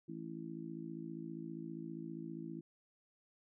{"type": "harmonic tone", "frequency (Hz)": 55, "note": "A1", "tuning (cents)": 0, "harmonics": [3, 4, 5, 6], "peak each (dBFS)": [-48, -50, -49, -47], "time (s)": [0.08, 2.61], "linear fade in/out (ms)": 10, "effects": []}